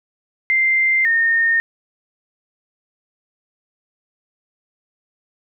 sine tone pair in turn, 2089 / 1832.9 Hz, C7 / A#6, -3 / -30 cents, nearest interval major second, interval 227 cents, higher first, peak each -13 dBFS, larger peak neither, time 0.5-1.05 / 1.05-1.6 s, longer neither, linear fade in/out 0 ms, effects none

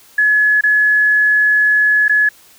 sine tone with dropouts, 1700 Hz, G#6, 40 cents sharp, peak -9 dBFS, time 0.18-2.29 s, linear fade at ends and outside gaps 5 ms, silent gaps 0.61-0.636 / 2.082-2.094 s, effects white hiss -46 dBFS RMS until 2.58 s

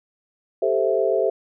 sine chord, A minor seventh, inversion third, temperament equal, 392 / 440 / 523.3 / 659.3 Hz, G4 / A4 / C5 / E5, 0 / 0 / 0 / 0 cents, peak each -23 dBFS, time 0.62-1.3 s, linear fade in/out 5 ms, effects none

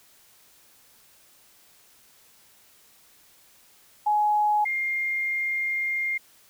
sine tone pair in turn, 840 / 2117 Hz, G#5 / C7, +19 / +20 cents, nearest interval octave + major third, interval 1601 cents, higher second, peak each -19 / -24 dBFS, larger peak first, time 4.06-4.65 / 4.65-6.18 s, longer second, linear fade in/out 10 ms, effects white hiss -57 dBFS RMS until 6.49 s

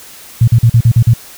sine tone bursts, 116.2 Hz, A#2, 5 cents flat, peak -3 dBFS, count 7, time 0.41-1.137 s, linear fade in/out 5 ms, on 67 ms, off 43 ms, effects white hiss -35 dBFS RMS until 1.37 s

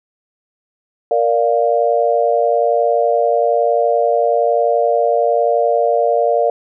sine chord, Bb major, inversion none, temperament equal, 466.2 / 587.3 / 698.5 Hz, Bb4 / D5 / F5, 0 / 0 / 0 cents, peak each -16 dBFS, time 1.11-6.5 s, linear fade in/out 2 ms, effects none

